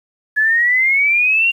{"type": "exponential sweep", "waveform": "sine", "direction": "up", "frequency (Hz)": [1700, 2794], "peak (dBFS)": -11, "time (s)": [0.36, 1.52], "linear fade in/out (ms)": 20, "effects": ["8-bit"]}